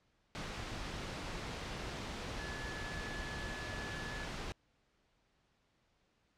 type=tone in noise; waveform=sine; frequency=1716 Hz; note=A6; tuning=44 cents flat; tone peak=-46 dBFS; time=2.39-4.25 s; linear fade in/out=0 ms; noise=pink; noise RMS=-42 dBFS; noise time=0.35-4.52 s; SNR=-7 dB; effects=pink hiss -75 dBFS RMS until 6.37 s + low-pass 5000 Hz 12 dB/octave